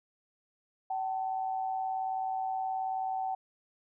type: tone pair together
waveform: sine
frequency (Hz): 761.2 / 880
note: F#5 / A5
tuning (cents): +49 / 0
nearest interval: minor third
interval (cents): 251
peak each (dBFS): -31 / -39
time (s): 0.9-3.35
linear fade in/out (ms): 5
effects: none